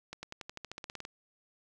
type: accelerating click train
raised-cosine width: 0.2 ms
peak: -24 dBFS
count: 14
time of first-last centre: 0.13-1.051 s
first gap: 100 ms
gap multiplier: 0.94
effects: none